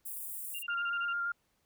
white high-pass noise, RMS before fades -41 dBFS, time 0.05-0.63 s, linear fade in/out 10 ms, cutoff 8400 Hz, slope 48 dB/octave
sine tone bursts, 2785 Hz, F7, 5 cents flat, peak -39 dBFS, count 8, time 0.54-1.132 s, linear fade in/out 10 ms, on 53 ms, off 24 ms
sine tone with vibrato, 1397 Hz, F6, in tune, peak -31 dBFS, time 0.68-1.32 s, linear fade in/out 5 ms, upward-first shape square, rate 8.7 Hz, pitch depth 12 cents each way
effects pink hiss -75 dBFS RMS until 1.65 s

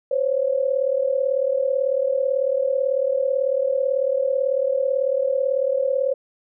sine tone pair together, 516.3 / 554.4 Hz, C5 / C#5, -23 / 0 cents, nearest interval minor second, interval 123 cents, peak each -21 dBFS, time 0.11-6.14 s, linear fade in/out 5 ms, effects none

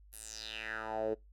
10% pulse tone with band-pass filter sweep, 110 Hz, A2, in tune, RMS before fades -39 dBFS, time 0.12-1.15 s, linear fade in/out 20 ms, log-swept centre 12000 to 410 Hz, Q 4.4, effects noise-tail reverb RT60 0.2 s tail -24 dB re dry + added 50 Hz sine -56 dBFS peak until 1.32 s

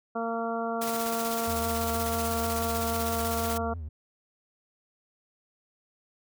harmonic tone, 229.5 Hz, A#3, 27 cents flat, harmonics 1 / 2 / 3 / 4 / 5 / 6, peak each -34 / -34 / -32 / -40 / -38 / -38 dBFS, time 0.15-3.74 s, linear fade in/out 10 ms
white noise with tremolo, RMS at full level -34 dBFS, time 0.81-3.58 s, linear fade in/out 10 ms, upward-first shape square, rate 16 Hz, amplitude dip 35%
triangle tone with vibrato, 80 Hz, D#2, 49 cents sharp, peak -32 dBFS, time 1.47-3.89 s, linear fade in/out 10 ms, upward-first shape triangle, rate 6.2 Hz, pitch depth 140 cents each way
effects none

